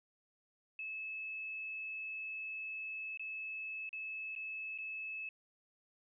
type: tone with dropouts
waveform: sine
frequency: 2600 Hz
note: E7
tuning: 24 cents flat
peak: -40 dBFS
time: 0.79-5.29 s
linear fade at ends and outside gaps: 2 ms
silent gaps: 3.174-3.195 / 3.892-3.929 / 4.352-4.361 / 4.778-4.785 s
effects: none